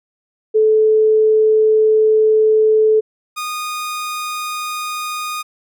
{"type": "tone pair in turn", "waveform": ["sine", "sawtooth"], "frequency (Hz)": [434.5, 1231.4], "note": ["A4", "D#6"], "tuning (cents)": [-22, -18], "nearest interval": "octave + tritone", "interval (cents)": 1804, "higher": "second", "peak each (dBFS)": [-9, -18], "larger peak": "first", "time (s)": [[0.54, 3.01], [3.36, 5.43]], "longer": "first", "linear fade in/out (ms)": 20, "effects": []}